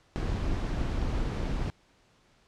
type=noise with amplitude modulation; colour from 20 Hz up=brown; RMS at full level=-28 dBFS; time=0.16-1.7 s; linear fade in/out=0 ms; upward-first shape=sine; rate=298 Hz; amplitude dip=40%; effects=pink hiss -64 dBFS RMS until 2.47 s + low-pass 6000 Hz 12 dB/octave